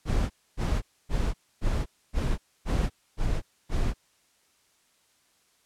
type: noise bursts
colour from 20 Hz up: brown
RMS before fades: -25 dBFS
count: 8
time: 0.05-3.94 s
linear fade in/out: 50 ms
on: 250 ms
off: 270 ms
effects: white hiss -66 dBFS RMS until 5.65 s + low-pass 10000 Hz 12 dB/octave